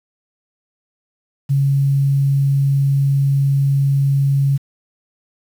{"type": "tone with quantisation", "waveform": "sine", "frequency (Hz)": 138.59, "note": "C#3", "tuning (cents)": 0, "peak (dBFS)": -12, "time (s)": [1.49, 4.58], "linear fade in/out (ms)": 20, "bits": 7, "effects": []}